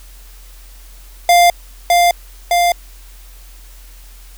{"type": "tone with echo", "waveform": "square", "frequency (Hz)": 698.5, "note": "F5", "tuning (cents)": 0, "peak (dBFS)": -7, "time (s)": [1.29, 1.5], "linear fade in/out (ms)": 2, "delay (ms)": 610, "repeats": 2, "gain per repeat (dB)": -2, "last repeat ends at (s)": 2.72, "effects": ["added 43 Hz sine -36 dBFS peak until 4.37 s", "white hiss -45 dBFS RMS until 4.37 s"]}